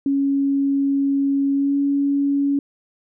sine tone with pitch glide, 277.2 to 281.1 Hz, C#4 to C#4, 0 to +24 cents, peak -16 dBFS, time 0.06-2.59 s, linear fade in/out 2 ms, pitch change +24 cents, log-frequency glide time 1.53-1.76 s, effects none

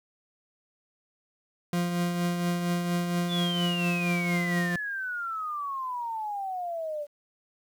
40% pulse tone with tremolo, 174.61 Hz, F3, in tune, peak -23 dBFS, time 1.73-4.76 s, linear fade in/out 2 ms, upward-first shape triangle, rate 4.3 Hz, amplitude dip 45%
sine exponential sweep, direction down, 3530 to 576 Hz, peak -30 dBFS, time 3.28-7.07 s, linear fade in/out 50 ms
effects 10-bit

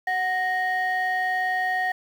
sine tone pair together, 738.9 / 1862 Hz, F#5 / A#6, -3 / -2 cents, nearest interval octave + major third, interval 1601 cents, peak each -23 dBFS, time 0.07-1.92 s, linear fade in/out 5 ms, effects tanh soft clip ceiling -18 dBFS + 8-bit

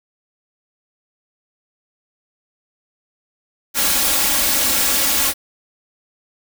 white noise with comb filter, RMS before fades -17 dBFS, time 3.74-5.34 s, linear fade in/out 50 ms, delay 3.6 ms, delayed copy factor +0.85, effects none

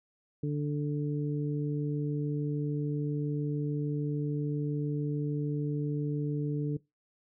harmonic tone, 146.9 Hz, D3, 1 cent sharp, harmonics 1 / 2 / 3, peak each -30 / -34 / -38 dBFS, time 0.43-6.77 s, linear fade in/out 5 ms, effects noise-tail reverb RT60 0.2 s tail -21 dB re dry

